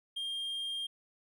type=tone; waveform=triangle; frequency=3209 Hz; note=G7; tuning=40 cents sharp; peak=-33 dBFS; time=0.16-0.87 s; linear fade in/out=10 ms; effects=none